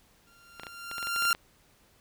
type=tone with exponential growth; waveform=sawtooth; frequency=1388 Hz; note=F6; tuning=11 cents flat; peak=-18 dBFS; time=0.27-1.33 s; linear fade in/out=1 ms; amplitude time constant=230 ms
type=clicks; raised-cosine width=0.3 ms; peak=-23 dBFS; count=12; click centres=0.597 / 0.634 / 0.668 / 0.914 / 0.982 / 1.028 / 1.071 / 1.162 / 1.223 / 1.253 / 1.308 / 1.349 s
effects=pink hiss -63 dBFS RMS until 2 s